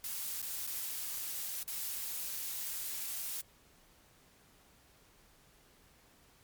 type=noise with dropouts; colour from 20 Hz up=blue; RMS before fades=-39 dBFS; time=0.04-3.41 s; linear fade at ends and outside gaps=1 ms; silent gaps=0.418-0.426 / 0.668-0.674 / 1.63-1.678 s; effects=pink hiss -64 dBFS RMS until 6.43 s + MP3 96 kbps